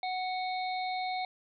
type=harmonic tone with a mistuned harmonic; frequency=740 Hz; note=F#5; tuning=in tune; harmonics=1 / 3 / 5 / 6; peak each=-32 / -40 / -44 / -44 dBFS; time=0.03-1.25 s; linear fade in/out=2 ms; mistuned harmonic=6; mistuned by=-100 cents; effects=none